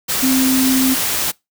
sine tone in noise, 261.6 Hz, C4, in tune, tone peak -13 dBFS, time 0.22-0.95 s, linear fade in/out 20 ms, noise white, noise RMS -19 dBFS, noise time 0.08-1.32 s, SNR +3 dB, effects noise-tail reverb RT60 0.2 s tail -24 dB re dry

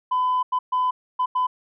sine tone bursts at uneven times, 1007 Hz, B5, 33 cents sharp, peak -17 dBFS, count 5, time 0.11-0.43 / 0.52-0.59 / 0.72-0.91 / 1.19-1.26 / 1.35-1.47 s, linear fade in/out 10 ms, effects tanh soft clip ceiling -16 dBFS

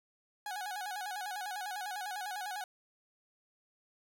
30% pulse tone with vibrato, 784 Hz, G5, in tune, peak -35 dBFS, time 0.46-2.64 s, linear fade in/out 2 ms, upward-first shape square, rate 10 Hz, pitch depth 100 cents each way, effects none

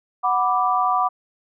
sine chord, B minor, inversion second, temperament equal, 740 / 987.8 / 1174.7 Hz, F#5 / B5 / D6, 0 / 0 / 0 cents, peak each -21 / -23 / -20 dBFS, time 0.23-1.09 s, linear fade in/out 20 ms, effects none

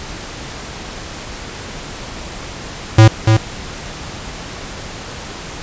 square tone with echo, 110 Hz, A2, in tune, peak -3 dBFS, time 2.98-3.08 s, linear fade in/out 5 ms, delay 290 ms, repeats 1, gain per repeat -5 dB, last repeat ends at 3.37 s, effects pink hiss -29 dBFS RMS until 5.62 s + resampled to 16000 Hz

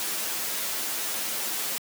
white noise with comb filter, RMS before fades -30 dBFS, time 0-1.78 s, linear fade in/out 0 ms, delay 9.2 ms, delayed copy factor +0.65, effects high-pass 200 Hz 12 dB/octave

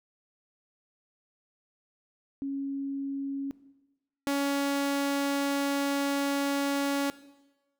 sine / sawtooth tone pair in turn, 275.8 / 280.5 Hz, C#4 / C#4, -9 / +21 cents, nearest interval unison, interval 30 cents, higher second, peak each -30 / -22 dBFS, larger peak second, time 2.42-3.51 / 4.27-7.1 s, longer second, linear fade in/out 0 ms, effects noise-tail reverb RT60 1.0 s tail -17 dB re dry

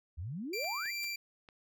sine exponential sweep, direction up, 72.4 to 2229 Hz, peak -37 dBFS, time 0.17-0.92 s, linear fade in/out 20 ms
25% pulse tone with tremolo, 2355 Hz, D7, 4 cents sharp, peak -31 dBFS, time 0.53-1.16 s, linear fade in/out 5 ms, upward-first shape triangle, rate 2.5 Hz, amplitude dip 30%
clicks, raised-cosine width 0.3 ms, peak -37 dBFS, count 4, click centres 0.644 / 0.857 / 1.043 / 1.488 s
violet noise with exponential decay, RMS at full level -42 dBFS, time 1.03-1.12 s, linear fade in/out 0 ms, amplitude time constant 18 ms
effects none

